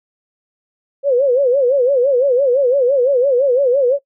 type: tone with vibrato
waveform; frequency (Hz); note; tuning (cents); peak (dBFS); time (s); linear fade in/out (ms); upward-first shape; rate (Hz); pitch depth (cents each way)
sine; 523.3; C5; 0; -10; 1.03-3.99; 50; sine; 5.9; 150
effects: noise-tail reverb RT60 0.1 s tail -18 dB re dry